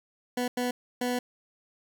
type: tone bursts at uneven times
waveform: 20% pulse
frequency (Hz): 246.9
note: B3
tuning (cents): 0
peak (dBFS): -22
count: 3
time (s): 0.37-0.48 / 0.57-0.71 / 1.01-1.19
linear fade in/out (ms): 5
effects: none